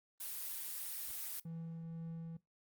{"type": "noise", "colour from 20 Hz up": "blue", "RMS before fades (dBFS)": -43, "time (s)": [0.2, 1.4], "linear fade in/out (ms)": 5}
{"type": "noise with exponential growth", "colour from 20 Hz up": "brown", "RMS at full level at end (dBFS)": -50, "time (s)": [1.03, 1.11], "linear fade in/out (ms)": 1, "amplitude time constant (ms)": 17}
{"type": "tone with tremolo", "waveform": "triangle", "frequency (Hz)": 164.81, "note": "E3", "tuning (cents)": 0, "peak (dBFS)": -40, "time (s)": [1.45, 2.37], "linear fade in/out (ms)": 5, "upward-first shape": "triangle", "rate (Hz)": 2, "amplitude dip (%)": 25}
{"effects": ["noise-tail reverb RT60 0.2 s tail -21 dB re dry", "Opus 32 kbps"]}